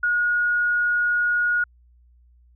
sine tone, 1444 Hz, F#6, 43 cents flat, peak -18 dBFS, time 0.03-1.64 s, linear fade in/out 5 ms, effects added 60 Hz sine -52 dBFS peak until 2.55 s

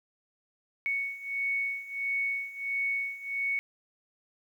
sine beating tone pair, 2220 / 2221.5 Hz, C#7 / C#7, +2 / +3 cents, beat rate 1.5 Hz, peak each -34 / -31 dBFS, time 0.86-3.59 s, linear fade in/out 0 ms, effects 10-bit

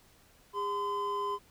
triangle tone pair together, 406 / 1023 Hz, G#4 / C6, -39 / -39 cents, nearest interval octave + major third, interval 1600 cents, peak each -34 / -30 dBFS, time 0.53-1.39 s, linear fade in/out 50 ms, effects pink hiss -62 dBFS RMS until 1.5 s

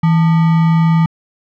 sine tone with sample-and-hold, 163.7 Hz, E3, 12 cents flat, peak -8 dBFS, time 0.03-1.06 s, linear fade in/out 5 ms, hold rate 1050 Hz, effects low-pass 2000 Hz 12 dB/octave

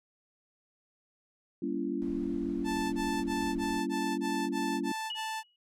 sine chord, G diminished seventh, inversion none, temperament just, 196 / 235.2 / 282.2 / 338.7 Hz, G3 / Bb3 / Db4 / Fb4, 0 / +16 / +31 / +47 cents, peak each -38 / -37 / -34 / -35 dBFS, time 1.62-4.92 s, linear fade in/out 5 ms
brown noise, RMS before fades -47 dBFS, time 2.02-3.8 s, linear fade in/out 0 ms
sawtooth tone bursts, 880 Hz, A5, in tune, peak -30 dBFS, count 9, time 2.64-5.434 s, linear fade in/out 50 ms, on 290 ms, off 23 ms
sine tone with exponential decay, 2913 Hz, F#7, 28 cents flat, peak -32 dBFS, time 5.1-5.56 s, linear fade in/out 2 ms, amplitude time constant 100 ms
effects low-pass 11000 Hz 12 dB/octave

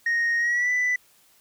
sine tone with pitch glide, 1864.7 to 1987 Hz, A#6 to B6, 0 to +10 cents, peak -18 dBFS, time 0.06-0.96 s, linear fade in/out 5 ms, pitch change +110 cents, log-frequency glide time 0.38-0.71 s, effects tanh soft clip ceiling -19 dBFS + white hiss -59 dBFS RMS until 1.4 s

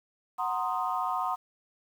sine chord, C half-diminished seventh, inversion second, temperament equal, 740 / 932.3 / 1046.5 / 1244.5 Hz, Gb5 / Bb5 / C6 / Eb6, 0 / 0 / 0 / 0 cents, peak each -32 / -34 / -32 / -33 dBFS, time 0.38-1.36 s, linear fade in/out 20 ms, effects tanh soft clip ceiling -17 dBFS + 9-bit

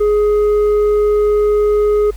triangle tone with tanh clipping, 418.1 Hz, G#4, 12 cents sharp, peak -11 dBFS, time 0-2.11 s, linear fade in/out 10 ms, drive 9 dB, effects added 50 Hz sine -27 dBFS peak until 2.16 s + pink hiss -44 dBFS RMS until 2.16 s

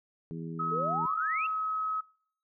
harmonic tone, 82.3 Hz, E2, 2 cents flat, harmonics 2 / 3 / 4 / 5, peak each -37 / -43 / -45 / -46 dBFS, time 0.31-1.06 s, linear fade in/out 0 ms
sine tone, 1279 Hz, D#6, 47 cents sharp, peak -29 dBFS, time 0.59-2.01 s, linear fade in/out 10 ms
sine exponential sweep, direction up, 415.3 to 2794 Hz, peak -32 dBFS, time 0.71-1.47 s, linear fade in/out 10 ms
effects noise-tail reverb RT60 0.6 s tail -26 dB re dry

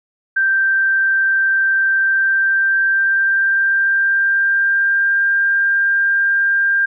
sine tone with pitch glide, 1568 to 1595.4 Hz, G6 to G6, 0 to +30 cents, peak -12 dBFS, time 0.36-6.86 s, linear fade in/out 10 ms, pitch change +30 cents, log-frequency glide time 2-5.22 s, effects none

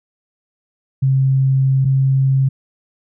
sine tone pair in turn, 133.8 / 134.27 Hz, C3 / C3, +39 / +45 cents, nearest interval unison, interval 6 cents, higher second, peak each -11 dBFS, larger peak neither, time 1.02-1.85 / 1.85-2.49 s, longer first, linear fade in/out 10 ms, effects none

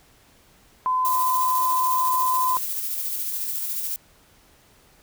sine tone, 1019 Hz, C6, 46 cents flat, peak -19 dBFS, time 0.86-2.57 s, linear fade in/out 0 ms
violet noise with tremolo, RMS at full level -27 dBFS, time 1.05-3.96 s, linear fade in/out 0 ms, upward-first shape square, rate 14 Hz, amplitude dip 25%
effects pink hiss -56 dBFS RMS until 5.02 s

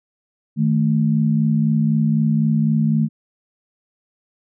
sine tone pair together, 155.56 / 219.5 Hz, D#3 / A3, 0 / -4 cents, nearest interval tritone, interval 596 cents, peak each -17 / -17 dBFS, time 0.56-3.09 s, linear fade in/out 50 ms, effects none

